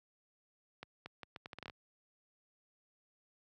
accelerating click train, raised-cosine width 0.3 ms, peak -29 dBFS, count 11, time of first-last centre 0.83-1.698 s, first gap 230 ms, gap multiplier 0.75, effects high-pass 80 Hz 12 dB/octave

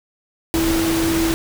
sine tone in noise, 328.5 Hz, E4, 6 cents flat, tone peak -17 dBFS, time 0.54-1.34 s, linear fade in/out 0 ms, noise pink, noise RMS -23 dBFS, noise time 0.54-1.34 s, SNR +3 dB, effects none

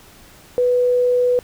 sine tone, 493.9 Hz, B4, in tune, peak -13 dBFS, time 0.58-1.39 s, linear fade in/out 0 ms, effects pink hiss -46 dBFS RMS until 1.43 s

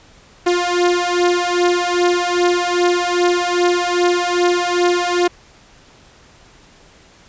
sawtooth beating tone pair, 351.7 / 354.2 Hz, F4 / F4, +12 / +24 cents, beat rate 2.5 Hz, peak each -13 / -13 dBFS, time 0.46-5.28 s, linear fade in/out 10 ms, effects pink hiss -47 dBFS RMS until 7.28 s + resampled to 16000 Hz

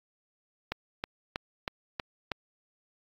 click train, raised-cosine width 0.3 ms, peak -15 dBFS, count 6, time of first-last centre 0.72-2.317 s, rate 3.13 Hz, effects AAC 32 kbps

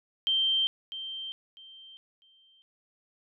sine tone with echo, 3140 Hz, G7, 2 cents sharp, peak -23 dBFS, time 0.27-0.67 s, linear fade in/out 0 ms, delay 650 ms, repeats 3, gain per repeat -12 dB, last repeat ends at 2.62 s, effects none

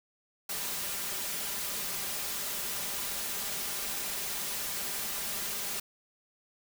white noise with comb filter, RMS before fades -35 dBFS, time 0.49-5.8 s, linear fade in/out 5 ms, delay 5 ms, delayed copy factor +0.5, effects none

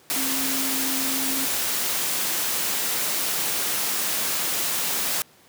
sine tone in noise, 266.9 Hz, C4, 35 cents sharp, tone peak -30 dBFS, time 0.16-1.45 s, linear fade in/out 0 ms, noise white, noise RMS -25 dBFS, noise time 0.1-5.22 s, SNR -8 dB, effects pink hiss -54 dBFS RMS until 5.48 s + high-pass 150 Hz 12 dB/octave

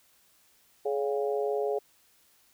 harmonic tone with a mistuned harmonic, 140.5 Hz, C#3, 24 cents sharp, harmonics 3 / 4 / 5 / 6, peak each -28 / -33 / -35 / -41 dBFS, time 0.85-1.79 s, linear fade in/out 10 ms, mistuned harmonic 6, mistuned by -75 cents, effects white hiss -64 dBFS RMS until 2.53 s

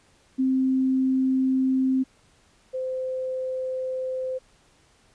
sine tone pair in turn, 262 / 516.9 Hz, C4 / C5, +2 / -21 cents, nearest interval octave, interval 1177 cents, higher second, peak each -19 / -26 dBFS, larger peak first, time 0.38-2.04 / 2.73-4.39 s, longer neither, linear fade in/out 20 ms, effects pink hiss -60 dBFS RMS until 5.14 s + resampled to 22050 Hz

